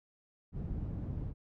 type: low-pass noise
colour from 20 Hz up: white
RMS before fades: -38 dBFS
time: 0.52-1.34 s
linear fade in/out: 50 ms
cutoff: 120 Hz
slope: 12 dB/octave
effects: none